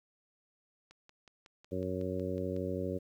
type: click train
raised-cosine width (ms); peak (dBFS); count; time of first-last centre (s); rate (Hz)
0.2; -38; 10; 0.91-2.564; 5.44
type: harmonic tone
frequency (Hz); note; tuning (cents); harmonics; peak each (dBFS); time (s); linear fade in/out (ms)
92.5; F#2; 0; 1 / 2 / 3 / 4 / 5 / 6; -40 / -40 / -40 / -40 / -40 / -40; 1.71-2.99; 20
effects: 11-bit